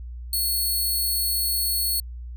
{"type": "tone", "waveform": "5% pulse", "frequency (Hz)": 4378, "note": "C#8", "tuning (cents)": -22, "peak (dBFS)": -15, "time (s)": [0.33, 2], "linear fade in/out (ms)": 2, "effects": ["added 60 Hz sine -33 dBFS peak until 2.36 s"]}